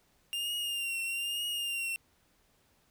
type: tone with vibrato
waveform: 45% pulse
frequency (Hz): 2794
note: F7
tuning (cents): 0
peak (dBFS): -32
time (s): 0.33-1.96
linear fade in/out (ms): 0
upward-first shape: triangle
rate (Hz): 1.1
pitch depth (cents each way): 55
effects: pink hiss -69 dBFS RMS until 2.9 s